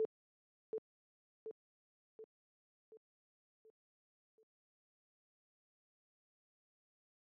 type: tone with echo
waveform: sine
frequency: 440 Hz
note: A4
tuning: in tune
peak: -31 dBFS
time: 0-0.05 s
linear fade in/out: 0 ms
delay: 730 ms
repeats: 6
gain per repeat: -6 dB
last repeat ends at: 4.43 s
effects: high-pass 200 Hz 12 dB/octave